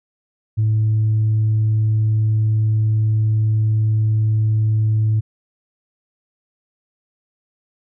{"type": "tone", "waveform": "sine", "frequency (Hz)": 108.8, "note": "A2", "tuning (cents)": -19, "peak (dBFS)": -12, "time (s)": [0.57, 5.21], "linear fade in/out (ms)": 20, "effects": ["tanh soft clip ceiling -11 dBFS"]}